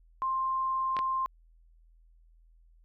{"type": "tone", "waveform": "sine", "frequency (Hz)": 1053, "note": "C6", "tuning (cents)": 11, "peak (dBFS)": -27, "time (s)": [0.22, 1.26], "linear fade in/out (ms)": 0}
{"type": "clicks", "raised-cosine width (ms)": 0.3, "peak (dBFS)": -20, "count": 2, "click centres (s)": [0.967, 0.99]}
{"effects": ["added 41 Hz sine -57 dBFS peak until 2.84 s"]}